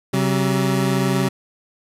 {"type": "tone pair together", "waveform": "25% pulse", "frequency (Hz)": [133.6, 189.65], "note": ["C3", "F#3"], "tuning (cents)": [36, 43], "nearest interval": "tritone", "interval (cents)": 607, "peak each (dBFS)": -16, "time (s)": [0.13, 1.29], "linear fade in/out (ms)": 10, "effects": ["resampled to 32000 Hz", "8-bit"]}